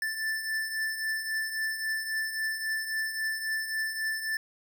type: beating tone pair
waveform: square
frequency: 1760 / 1763.7 Hz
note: A6 / A6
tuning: 0 / +4 cents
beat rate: 3.7 Hz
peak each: -38 / -31 dBFS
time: 0.02-4.37 s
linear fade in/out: 2 ms
effects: none